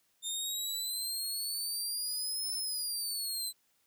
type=exponential two-way sweep; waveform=20% pulse; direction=up then down; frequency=3618 to 5274 to 4028 Hz; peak=-28 dBFS; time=0.22-3.53 s; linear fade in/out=50 ms; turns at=2.54 s; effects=white hiss -73 dBFS RMS until 3.86 s